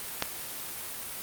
clicks, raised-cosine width 0.2 ms, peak -8 / -23 dBFS, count 2, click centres 0.224 / 0.255 s, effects white hiss -38 dBFS RMS until 1.22 s + Opus 32 kbps

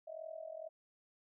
sine tone with amplitude modulation, 641 Hz, E5, 49 cents flat, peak -40 dBFS, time 0.07-0.69 s, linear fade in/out 10 ms, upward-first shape sine, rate 42.1 Hz, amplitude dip 85%, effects none

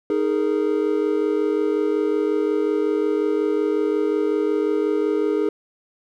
triangle chord, D# suspended fourth, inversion none, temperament equal with one note detuned, 311.1 / 415.3 / 460.8 Hz, D#4 / G#4 / A#4, 0 / 0 / -20 cents, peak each -21 / -19 / -23 dBFS, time 0.1-5.49 s, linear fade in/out 2 ms, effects none

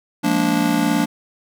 square chord, Bb dominant seventh, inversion second, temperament just, 174.81 / 209.8 / 233.1 / 291.4 Hz, F3 / Ab3 / Bb3 / D4, +2 / +18 / 0 / -13 cents, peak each -24 / -25 / -22 / -20 dBFS, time 0.23-1.06 s, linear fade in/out 20 ms, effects none

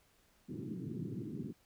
pink band-pass noise, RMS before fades -42 dBFS, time 0.48-1.53 s, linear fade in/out 20 ms, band 110 to 360 Hz, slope 48 dB/octave, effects pink hiss -70 dBFS RMS until 1.65 s

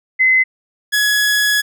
sine / sawtooth tone pair in turn, 2045 / 1684.1 Hz, C7 / G#6, -40 / +24 cents, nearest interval minor third, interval 336 cents, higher first, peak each -9 dBFS, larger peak neither, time 0.19-0.44 / 0.92-1.62 s, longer second, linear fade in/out 20 ms, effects none

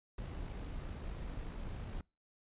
brown noise with amplitude modulation, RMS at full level -41 dBFS, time 0.18-2.01 s, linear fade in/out 2 ms, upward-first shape sine, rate 53.8 Hz, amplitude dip 35%, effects noise-tail reverb RT60 0.3 s tail -26 dB re dry + resampled to 8000 Hz

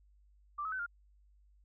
sine tone with pitch steps, 1176 / 1283 / 1520 / 1405 Hz, D6 / E6 / F#6 / F6, +2 / -47 / +46 / +10 cents, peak -35 dBFS, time 0.58-0.864 s, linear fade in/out 10 ms, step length 71 ms, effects added 50 Hz sine -62 dBFS peak until 1.64 s

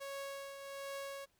sawtooth tone with tremolo, 553 Hz, C#5, 4 cents flat, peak -37 dBFS, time 0-1.26 s, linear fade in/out 20 ms, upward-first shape triangle, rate 1.3 Hz, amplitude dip 55%, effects pink hiss -75 dBFS RMS until 1.39 s

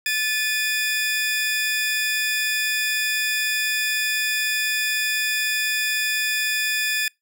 sawtooth tone pair together, 1742 / 2464 Hz, A6 / D#7, -18 / -17 cents, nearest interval tritone, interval 601 cents, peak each -20 dBFS, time 0.06-7.08 s, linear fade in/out 2 ms, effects noise-tail reverb RT60 0.2 s tail -26 dB re dry

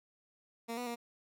15% pulse tone with pitch steps, 231.4 / 244.9 / 236.4 Hz, A#3 / B3 / A#3, -13 / -14 / +24 cents, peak -31 dBFS, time 0.68-0.959 s, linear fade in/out 20 ms, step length 93 ms, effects none

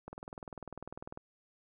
click train, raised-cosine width 1 ms, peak -29 dBFS, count 23, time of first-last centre 0.08-1.175 s, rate 20.1 Hz, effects none

